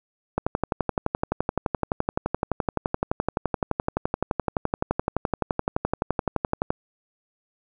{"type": "click train", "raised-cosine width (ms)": 1, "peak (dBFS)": -8, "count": 75, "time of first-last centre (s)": [0.38, 6.705], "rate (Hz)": 11.7, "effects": []}